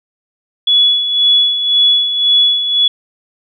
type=tone with tremolo; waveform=sine; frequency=3398 Hz; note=G#7; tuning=39 cents sharp; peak=-6 dBFS; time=0.67-2.88 s; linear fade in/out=5 ms; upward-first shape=sine; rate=1.9 Hz; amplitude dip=60%; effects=none